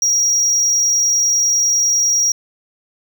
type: tone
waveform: triangle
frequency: 5690 Hz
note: F8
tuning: 31 cents sharp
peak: -11 dBFS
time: 0.02-2.32 s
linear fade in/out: 2 ms
effects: none